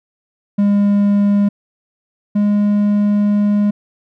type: tone pair in turn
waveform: triangle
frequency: 202.9 / 206.1 Hz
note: G#3 / G#3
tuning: -40 / -13 cents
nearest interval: unison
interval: 27 cents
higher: second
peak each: -8 / -9 dBFS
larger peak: first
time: 0.58-1.49 / 2.35-3.71 s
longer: second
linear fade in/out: 10 ms
effects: none